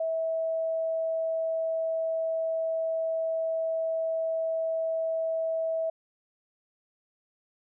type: tone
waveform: sine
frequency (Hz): 650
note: E5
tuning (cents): -24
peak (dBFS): -26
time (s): 0-5.9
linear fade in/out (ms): 5
effects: none